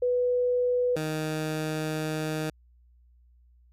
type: tone pair in turn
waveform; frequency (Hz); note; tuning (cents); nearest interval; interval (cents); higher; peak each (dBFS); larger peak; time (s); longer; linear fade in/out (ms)
sine / 15% pulse; 493.9 / 155.57; B4 / D#3; 0 / 0; octave + minor sixth; 2000; first; -22; neither; 0.02-0.96 / 0.96-2.5; second; 5
effects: added 60 Hz sine -56 dBFS peak until 3.72 s + resampled to 32000 Hz